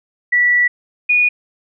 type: tone pair in turn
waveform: sine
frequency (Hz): 1950 / 2457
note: B6 / D#7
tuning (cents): -23 / -22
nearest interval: major third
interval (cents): 401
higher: second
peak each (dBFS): -10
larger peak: neither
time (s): 0.32-0.68 / 1.09-1.29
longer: first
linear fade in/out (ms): 10
effects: none